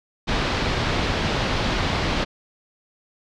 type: low-pass noise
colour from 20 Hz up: pink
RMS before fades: -23 dBFS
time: 0.27-2.25 s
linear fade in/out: 20 ms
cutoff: 4700 Hz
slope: 24 dB/octave
effects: none